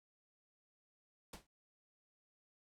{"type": "noise with exponential decay", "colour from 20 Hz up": "pink", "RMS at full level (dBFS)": -45, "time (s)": [1.33, 1.47], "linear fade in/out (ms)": 5, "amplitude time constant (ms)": 30, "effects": ["low-pass 11000 Hz 12 dB/octave"]}